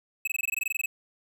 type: tone bursts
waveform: square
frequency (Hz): 2582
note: E7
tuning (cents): -37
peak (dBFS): -26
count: 14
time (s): 0.25-0.86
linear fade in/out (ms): 5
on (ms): 25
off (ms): 20
effects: none